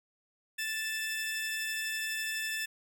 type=tone pair together; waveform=sawtooth; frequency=1760 / 2634 Hz; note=A6 / E7; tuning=0 / -2 cents; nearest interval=perfect fifth; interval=698 cents; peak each=-31 / -34 dBFS; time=0.58-2.66 s; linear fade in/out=10 ms; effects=none